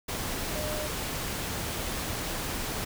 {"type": "tone in noise", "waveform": "sine", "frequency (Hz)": 607, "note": "D#5", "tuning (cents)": -43, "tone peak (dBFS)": -35, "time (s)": [0.55, 0.88], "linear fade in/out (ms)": 10, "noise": "pink", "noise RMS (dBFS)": -33, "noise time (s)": [0.08, 2.85], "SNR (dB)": -5, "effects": []}